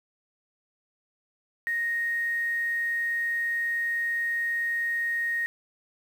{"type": "tone with quantisation", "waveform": "sine", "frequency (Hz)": 1864.7, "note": "A#6", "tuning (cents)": 0, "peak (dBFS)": -25, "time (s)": [1.67, 5.46], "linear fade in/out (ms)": 0, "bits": 8, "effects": []}